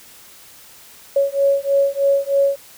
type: beating tone pair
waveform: sine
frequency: 554.4 / 557.6 Hz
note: C#5 / C#5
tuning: 0 / +10 cents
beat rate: 3.2 Hz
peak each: -17 dBFS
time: 1.16-2.56 s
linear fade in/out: 5 ms
effects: white hiss -44 dBFS RMS until 2.77 s